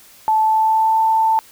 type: tone with pitch glide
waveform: sine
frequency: 873 to 887.7 Hz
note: A5 to A5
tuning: -14 to +15 cents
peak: -12 dBFS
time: 0.28-1.39 s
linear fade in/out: 0 ms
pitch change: +29 cents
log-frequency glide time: 0.39-1 s
effects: white hiss -46 dBFS RMS until 1.51 s